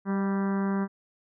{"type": "harmonic tone with a mistuned harmonic", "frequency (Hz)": 196, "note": "G3", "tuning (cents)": 0, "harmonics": [1, 2, 3, 4, 5, 6, 7, 8, 9, 10], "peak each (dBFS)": [-25, -34, -42, -42, -39, -41, -45, -43, -51, -51], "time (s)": [0.05, 0.88], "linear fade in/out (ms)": 50, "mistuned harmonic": 3, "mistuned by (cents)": 34, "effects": []}